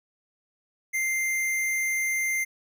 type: tone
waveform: square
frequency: 2093 Hz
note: C7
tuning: in tune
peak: -25 dBFS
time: 0.93-2.45 s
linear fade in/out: 20 ms
effects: none